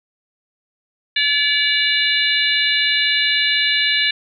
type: harmonic tone with a mistuned harmonic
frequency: 574 Hz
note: D5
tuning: 40 cents flat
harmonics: 3 / 4 / 5 / 6 / 7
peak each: -21 / -21 / -21 / -21 / -21 dBFS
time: 1.16-4.11 s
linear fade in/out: 5 ms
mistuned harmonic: 6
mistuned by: +62 cents
effects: none